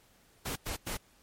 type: noise bursts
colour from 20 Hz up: pink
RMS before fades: -36 dBFS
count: 3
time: 0.45-0.972 s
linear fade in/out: 10 ms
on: 110 ms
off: 96 ms
effects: pink hiss -64 dBFS RMS until 1.22 s + MP3 64 kbps